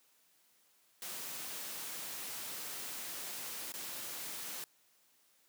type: noise with dropouts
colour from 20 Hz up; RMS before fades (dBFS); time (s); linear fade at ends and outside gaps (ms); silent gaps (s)
white; -43; 1.02-4.64; 1; 3.721-3.739
effects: white hiss -70 dBFS RMS until 5.48 s + high-pass 150 Hz 12 dB/octave